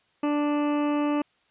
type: harmonic tone with a mistuned harmonic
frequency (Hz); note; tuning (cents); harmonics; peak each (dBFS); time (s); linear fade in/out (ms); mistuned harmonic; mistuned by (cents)
293.7; D4; 0; 1 / 2 / 3 / 4 / 5 / 6 / 7 / 8 / 9 / 10; -23 / -31 / -34 / -35 / -48 / -48 / -47 / -51 / -42 / -48; 0.23-1.22; 5; 9; -17
effects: white hiss -66 dBFS RMS until 1.5 s + resampled to 8000 Hz